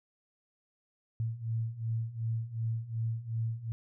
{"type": "beating tone pair", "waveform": "sine", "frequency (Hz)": [112, 114.7], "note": ["A2", "A#2"], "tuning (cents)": [31, -28], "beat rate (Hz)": 2.7, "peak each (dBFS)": [-36, -33], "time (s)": [1.2, 3.72], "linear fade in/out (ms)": 0, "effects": []}